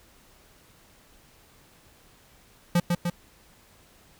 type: tone with echo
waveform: square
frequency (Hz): 174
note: F3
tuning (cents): -6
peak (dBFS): -19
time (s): 2.75-2.8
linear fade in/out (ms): 5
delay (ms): 150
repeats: 2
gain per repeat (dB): -3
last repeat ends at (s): 3.1
effects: pink hiss -57 dBFS RMS until 4.19 s